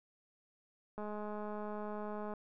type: click train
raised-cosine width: 1 ms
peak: -30 dBFS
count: 286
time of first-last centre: 0.98-2.337 s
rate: 210 Hz
effects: none